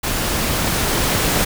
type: noise with level ramp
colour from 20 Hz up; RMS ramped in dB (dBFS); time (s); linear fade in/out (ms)
pink; -21 to -17; 0.03-1.45; 10
effects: none